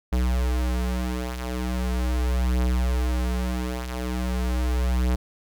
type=beating tone pair; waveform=square; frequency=61.74 / 62.14 Hz; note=B1 / B1; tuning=0 / +11 cents; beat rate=0.4 Hz; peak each=-29 / -24 dBFS; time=0.12-5.16 s; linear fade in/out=10 ms; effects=none